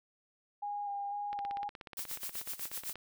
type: tone with vibrato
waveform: sine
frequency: 813 Hz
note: G#5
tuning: 37 cents flat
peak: -35 dBFS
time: 0.62-1.69 s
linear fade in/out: 10 ms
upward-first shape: square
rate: 2 Hz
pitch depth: 15 cents each way
type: click train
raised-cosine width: 0.3 ms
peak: -29 dBFS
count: 28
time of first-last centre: 1.33-2.957 s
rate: 16.6 Hz
type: noise with tremolo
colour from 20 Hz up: blue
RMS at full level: -38 dBFS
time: 1.97-2.93 s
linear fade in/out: 2 ms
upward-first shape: sine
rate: 7.9 Hz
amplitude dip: 85%
effects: none